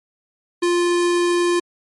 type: tone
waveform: square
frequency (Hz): 349.2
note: F4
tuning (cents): 0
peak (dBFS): -16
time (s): 0.62-1.6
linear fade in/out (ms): 10
effects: MP3 48 kbps